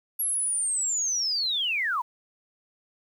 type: linear sweep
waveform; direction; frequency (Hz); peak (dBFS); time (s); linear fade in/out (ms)
sine; down; 11420 to 897; -24; 0.19-2.02; 10
effects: 9-bit